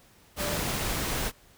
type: tone in noise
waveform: sine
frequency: 587.3 Hz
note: D5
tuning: in tune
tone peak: -34 dBFS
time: 0.37-0.59 s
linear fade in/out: 50 ms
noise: pink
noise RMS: -30 dBFS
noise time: 0.36-1.32 s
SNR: -7 dB
effects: pink hiss -58 dBFS RMS until 1.57 s